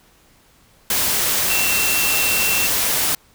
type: tone in noise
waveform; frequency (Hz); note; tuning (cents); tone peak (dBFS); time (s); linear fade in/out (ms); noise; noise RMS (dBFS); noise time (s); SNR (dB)
sine; 2704; E7; +43; -21; 1.5-2.67; 2; white; -19; 0.9-3.15; -5
effects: pink hiss -54 dBFS RMS until 3.34 s